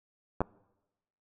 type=clicks; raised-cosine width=1 ms; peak=-14 dBFS; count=2; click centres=0.406 / 0.416 s; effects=noise-tail reverb RT60 1.0 s tail -24 dB re dry